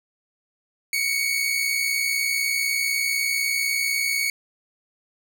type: tone pair together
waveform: sawtooth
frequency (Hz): 2192 / 2252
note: C#7 / C#7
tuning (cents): -20 / +27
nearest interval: unison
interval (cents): 47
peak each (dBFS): -21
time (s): 0.93-4.3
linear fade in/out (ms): 2
effects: none